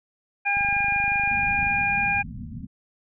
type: harmonic tone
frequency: 807 Hz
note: G#5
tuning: 50 cents flat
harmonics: 1 / 2 / 3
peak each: -26 / -28 / -22 dBFS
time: 0.45-2.23 s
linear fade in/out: 20 ms
type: click train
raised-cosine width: 5 ms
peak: -26 dBFS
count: 30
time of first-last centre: 0.57-1.707 s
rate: 25.5 Hz
type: low-pass noise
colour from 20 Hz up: white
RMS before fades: -36 dBFS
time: 1.3-2.67 s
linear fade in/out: 10 ms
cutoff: 250 Hz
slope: 96 dB/octave
effects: none